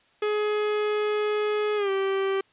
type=tone with pitch glide; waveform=45% pulse; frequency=421.2 to 388.5 Hz; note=G#4 to G4; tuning=+24 to -16 cents; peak=-23 dBFS; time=0.22-2.41 s; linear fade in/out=5 ms; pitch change=-140 cents; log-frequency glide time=1.76-1.9 s; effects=white hiss -62 dBFS RMS until 2.52 s + resampled to 8000 Hz